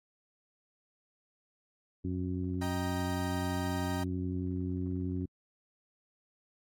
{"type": "harmonic tone", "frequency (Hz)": 91.2, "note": "F#2", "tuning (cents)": -24, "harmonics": [1, 2, 3, 4], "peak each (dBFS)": [-35, -38, -36, -43], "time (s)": [2.04, 5.26], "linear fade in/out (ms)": 10}
{"type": "chord", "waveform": "30% pulse", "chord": "Eb major", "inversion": "none", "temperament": "equal with one note detuned", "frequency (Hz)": [622.3, 784, 937.2], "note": ["Eb5", "G5", "Bb5"], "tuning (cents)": [0, 0, 9], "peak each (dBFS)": -39, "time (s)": [2.61, 4.04], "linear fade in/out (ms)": 10}
{"effects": ["AAC 64 kbps"]}